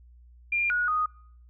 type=tone with pitch steps; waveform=sine; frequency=2397 / 1454 / 1243 Hz; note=D7 / F#6 / D#6; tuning=+35 / -31 / -2 cents; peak=-23 dBFS; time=0.52-1.06 s; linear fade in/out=5 ms; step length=180 ms; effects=noise-tail reverb RT60 0.7 s tail -25 dB re dry + added 60 Hz sine -50 dBFS peak until 1.49 s